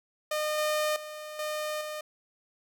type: tone with level steps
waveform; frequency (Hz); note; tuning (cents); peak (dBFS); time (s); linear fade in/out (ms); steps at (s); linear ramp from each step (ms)
sawtooth; 609; D#5; -37; -24 / -22 / -35 / -27 / -31; 0.31-2.01; 5; 0.58 / 0.96 / 1.39 / 1.81; 2
effects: none